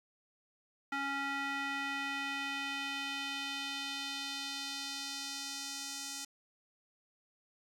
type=tone with band-pass filter sweep; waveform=square; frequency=277.2 Hz; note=C#4; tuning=in tune; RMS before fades=-39 dBFS; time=0.92-6.25 s; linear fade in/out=5 ms; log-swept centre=1600 to 6500 Hz; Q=1.6; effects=11-bit